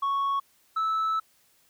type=tone pair in turn; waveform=sine; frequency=1108.7 / 1309.4 Hz; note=C#6 / E6; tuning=0 / -12 cents; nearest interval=minor third; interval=288 cents; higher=second; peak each=-21 dBFS; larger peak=neither; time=0.02-0.4 / 0.76-1.2 s; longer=second; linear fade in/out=10 ms; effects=tanh soft clip ceiling -23 dBFS + white hiss -64 dBFS RMS until 1.69 s